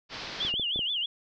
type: low-pass noise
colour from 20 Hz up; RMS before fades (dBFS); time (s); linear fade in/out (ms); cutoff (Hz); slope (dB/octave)
white; -39; 0.09-0.53; 50; 5100; 48
type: tone with vibrato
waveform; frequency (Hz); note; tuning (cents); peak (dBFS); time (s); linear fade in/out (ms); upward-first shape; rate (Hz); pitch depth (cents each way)
sine; 3136; G7; 0; -27; 0.4-1.06; 5; sine; 6.3; 200
type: clicks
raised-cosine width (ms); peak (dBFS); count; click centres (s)
2; -25; 5; 0.45 / 0.54 / 0.597 / 0.76 / 0.792
effects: none